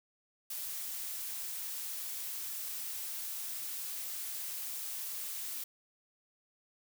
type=noise; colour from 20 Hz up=blue; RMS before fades=-40 dBFS; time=0.5-5.64 s; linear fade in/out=5 ms; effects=none